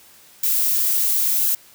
violet noise, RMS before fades -19 dBFS, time 0.43-1.55 s, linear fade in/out 5 ms, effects white hiss -49 dBFS RMS until 1.74 s

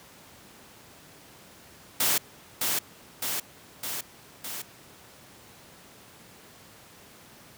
white noise with echo, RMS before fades -24 dBFS, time 2-2.18 s, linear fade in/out 5 ms, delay 610 ms, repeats 4, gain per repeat -3 dB, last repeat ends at 4.62 s, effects pink hiss -51 dBFS RMS until 7.57 s + high-pass 100 Hz 12 dB/octave

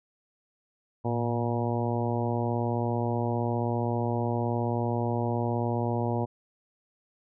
harmonic tone with a mistuned harmonic, 119 Hz, A#2, 36 cents sharp, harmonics 1 / 2 / 3 / 4 / 5 / 6 / 7 / 8, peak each -29 / -32 / -34 / -35 / -36 / -37 / -37 / -38 dBFS, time 1.04-6.26 s, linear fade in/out 20 ms, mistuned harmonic 1, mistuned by -68 cents, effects none

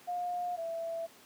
sine tone pair in turn, 711 / 664.2 Hz, F5 / E5, +31 / +13 cents, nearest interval minor second, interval 118 cents, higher first, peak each -32 / -34 dBFS, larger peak first, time 0.07-0.57 / 0.57-1.07 s, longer neither, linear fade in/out 20 ms, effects pink hiss -57 dBFS RMS until 1.25 s + high-pass 200 Hz 12 dB/octave

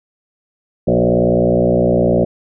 sine tone with frequency modulation, 370 Hz, F#4, in tune, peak -10 dBFS, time 0.87-2.25 s, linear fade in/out 10 ms, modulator 59.6 Hz, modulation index 4.3, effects none

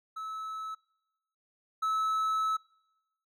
triangle tone pair in turn, 1300 / 1300 Hz, E6 / E6, -24 / -24 cents, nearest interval unison, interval 0 cents, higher neither, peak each -34 / -25 dBFS, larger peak second, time 0.16-0.75 / 1.82-2.57 s, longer second, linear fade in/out 10 ms, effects noise-tail reverb RT60 1.0 s tail -26 dB re dry

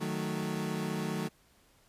30% pulse chord, D# diminished, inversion none, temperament equal, 155.56 / 185 / 220 Hz, D#3 / F#3 / A3, 0 / 0 / 0 cents, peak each -34 dBFS, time 0-1.29 s, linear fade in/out 20 ms, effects pink hiss -65 dBFS RMS until 1.88 s + resampled to 32000 Hz

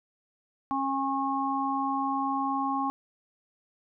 harmonic tone, 272.1 Hz, C#4, 32 cents flat, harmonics 1 / 3 / 4, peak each -31 / -30 / -30 dBFS, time 0.71-2.9 s, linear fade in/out 0 ms, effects none

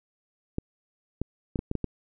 clicks, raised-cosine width 3 ms, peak -15 dBFS, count 7, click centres 0.584 / 1.216 / 1.558 / 1.591 / 1.714 / 1.753 / 1.843 s, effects none

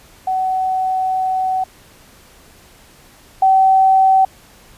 sine tone pair in turn, 752 / 765.1 Hz, F#5 / G5, +28 / -42 cents, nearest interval unison, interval 30 cents, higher second, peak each -15 / -8 dBFS, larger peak second, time 0.27-1.64 / 3.42-4.25 s, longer first, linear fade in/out 5 ms, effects pink hiss -46 dBFS RMS until 4.77 s + resampled to 32000 Hz

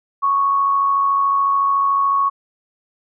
sine tone with amplitude modulation, 1108.7 Hz, C#6, in tune, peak -12 dBFS, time 0.22-2.3 s, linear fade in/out 20 ms, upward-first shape sine, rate 93.8 Hz, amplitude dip 35%, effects none

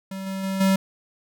square tone with level steps, 192.2 Hz, G3, 34 cents flat, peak -31 / -28 / -25 / -17 dBFS, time 0.11-0.76 s, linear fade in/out 5 ms, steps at 0.26 / 0.43 / 0.6 s, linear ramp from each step 10 ms, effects none

